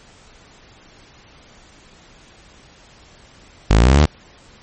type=linear sweep; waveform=sawtooth; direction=up; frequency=49 to 78.9 Hz; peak=-5 dBFS; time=3.7-4.06 s; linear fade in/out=10 ms; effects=pink hiss -47 dBFS RMS until 4.62 s + MP3 32 kbps